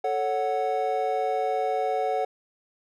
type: chord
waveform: triangle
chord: F# minor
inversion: first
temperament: equal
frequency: 440 / 554.4 / 740 Hz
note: A4 / C#5 / F#5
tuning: 0 / 0 / 0 cents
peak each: -27 / -28 / -24 dBFS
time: 0.04-2.25 s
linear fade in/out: 5 ms
effects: none